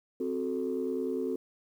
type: chord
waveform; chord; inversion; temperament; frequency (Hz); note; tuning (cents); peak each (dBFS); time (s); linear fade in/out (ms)
sine; F# diminished; second; equal; 261.6 / 370 / 440; C4 / F#4 / A4; 0 / 0 / 0; -33; 0.2-1.36; 5
effects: tanh soft clip ceiling -22 dBFS + 10-bit